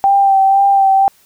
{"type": "tone with vibrato", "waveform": "sine", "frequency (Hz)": 784, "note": "G5", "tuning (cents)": 0, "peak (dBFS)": -7, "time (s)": [0.04, 1.08], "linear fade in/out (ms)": 0, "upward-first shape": "sine", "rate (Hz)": 2, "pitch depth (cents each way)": 24, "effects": ["white hiss -51 dBFS RMS until 1.25 s"]}